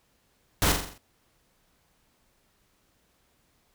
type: noise with echo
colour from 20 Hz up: pink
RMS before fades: -23 dBFS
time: 0.62-0.72 s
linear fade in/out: 0 ms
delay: 43 ms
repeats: 6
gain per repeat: -5 dB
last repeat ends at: 0.978 s
effects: pink hiss -68 dBFS RMS until 3.74 s